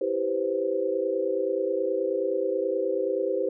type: chord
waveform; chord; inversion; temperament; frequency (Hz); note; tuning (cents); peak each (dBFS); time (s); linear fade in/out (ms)
sine; C major seventh; first; equal; 329.6 / 392 / 493.9 / 523.3; E4 / G4 / B4 / C5; 0 / 0 / 0 / 0; -33 / -28 / -30 / -28; 0.01-3.49; 5
effects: none